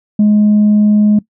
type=tone; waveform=sine; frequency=209.8 Hz; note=G#3; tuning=18 cents sharp; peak=-4 dBFS; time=0.19-1.19 s; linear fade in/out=5 ms; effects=noise-tail reverb RT60 0.1 s tail -20 dB re dry + tanh soft clip ceiling -4 dBFS